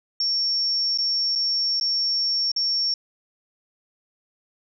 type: tone with dropouts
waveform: sine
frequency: 5480 Hz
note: F8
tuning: 34 cents flat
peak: -20 dBFS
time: 0.2-2.94 s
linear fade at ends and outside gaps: 2 ms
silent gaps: 0.976-0.985 / 1.353-1.357 / 1.799-1.81 / 2.517-2.562 s
effects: none